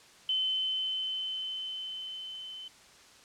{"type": "tone with level ramp", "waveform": "sine", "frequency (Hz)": 3057, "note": "G7", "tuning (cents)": -44, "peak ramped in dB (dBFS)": [-26, -41], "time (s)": [0.29, 2.68], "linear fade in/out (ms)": 2, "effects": ["white hiss -56 dBFS RMS until 3.24 s", "low-pass 7000 Hz 12 dB/octave"]}